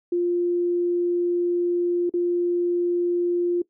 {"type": "tone with dropouts", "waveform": "sine", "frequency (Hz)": 350, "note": "F4", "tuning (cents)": 4, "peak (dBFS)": -19, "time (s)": [0.12, 3.62], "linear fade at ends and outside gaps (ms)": 5, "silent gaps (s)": [2.096, 2.138], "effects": ["noise-tail reverb RT60 0.1 s tail -20 dB re dry"]}